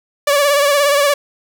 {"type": "tone with vibrato", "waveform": "sawtooth", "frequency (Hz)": 572, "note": "D5", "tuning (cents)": -46, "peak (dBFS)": -7, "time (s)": [0.27, 1.14], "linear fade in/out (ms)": 5, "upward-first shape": "sine", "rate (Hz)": 17, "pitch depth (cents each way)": 50, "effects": []}